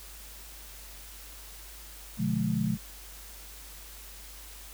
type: chord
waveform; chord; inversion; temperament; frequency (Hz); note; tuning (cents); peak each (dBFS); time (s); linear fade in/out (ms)
sine; B diminished seventh; none; just; 123.47 / 148.16 / 177.8 / 213.4; B2 / D3 / F3 / Ab3; 0 / +16 / +31 / +47; -33 / -33 / -31 / -29; 2.17-2.78; 50
effects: added 50 Hz sine -48 dBFS peak until 4.73 s + white hiss -48 dBFS RMS until 4.73 s